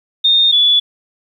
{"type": "tone pair in turn", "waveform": "sine", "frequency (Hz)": [3660, 3436], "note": ["A#7", "A7"], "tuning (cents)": [-32, -42], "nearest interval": "minor second", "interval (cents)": 110, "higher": "first", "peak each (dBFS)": -8, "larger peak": "neither", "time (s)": [[0.24, 0.52], [0.52, 0.8]], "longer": "neither", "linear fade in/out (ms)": 10, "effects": ["8-bit"]}